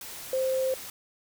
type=tone in noise; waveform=sine; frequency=523.3 Hz; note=C5; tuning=in tune; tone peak=-24 dBFS; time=0.33-0.74 s; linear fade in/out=2 ms; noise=white; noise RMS=-41 dBFS; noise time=0.01-0.9 s; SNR=+14 dB; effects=none